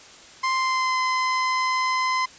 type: tone with pitch glide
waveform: 30% pulse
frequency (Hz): 1046.5 to 1029.1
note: C6 to C6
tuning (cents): 0 to -29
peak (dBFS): -18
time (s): 0.43-2.26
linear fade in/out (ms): 10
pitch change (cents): -29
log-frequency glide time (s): 0.55-0.99
effects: white hiss -46 dBFS RMS until 2.38 s + resampled to 16000 Hz